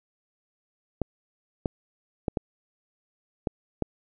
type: clicks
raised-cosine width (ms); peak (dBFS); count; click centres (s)
2; -12; 6; 1.017 / 1.658 / 2.282 / 2.372 / 3.472 / 3.823
effects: none